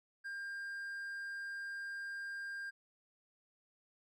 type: tone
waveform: triangle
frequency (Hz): 1600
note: G6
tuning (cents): +35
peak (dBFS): -39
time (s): 0.24-2.71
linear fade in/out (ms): 20
effects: none